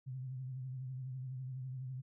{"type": "tone with vibrato", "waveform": "sine", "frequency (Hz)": 129.5, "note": "C3", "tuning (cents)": -17, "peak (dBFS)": -40, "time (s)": [0.06, 2.02], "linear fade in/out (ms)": 20, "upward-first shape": "triangle", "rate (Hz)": 12, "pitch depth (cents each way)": 68, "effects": []}